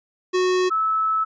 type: tone pair in turn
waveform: square / sine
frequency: 367.3 / 1303.6 Hz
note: F#4 / E6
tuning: -13 / -20 cents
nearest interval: octave + minor seventh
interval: 2193 cents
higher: second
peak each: -18 dBFS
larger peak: neither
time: 0.33-0.7 / 0.7-1.25 s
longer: second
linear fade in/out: 20 ms
effects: resampled to 16000 Hz